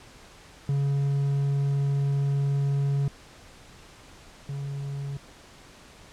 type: tone pair in turn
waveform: triangle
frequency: 140 / 140 Hz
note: C#3 / C#3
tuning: +18 / +18 cents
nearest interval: unison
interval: 0 cents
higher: neither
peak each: -20 / -28 dBFS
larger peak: first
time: 0.69-3.08 / 4.49-5.17 s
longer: first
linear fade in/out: 2 ms
effects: pink hiss -50 dBFS RMS until 6.12 s + low-pass 8000 Hz 12 dB/octave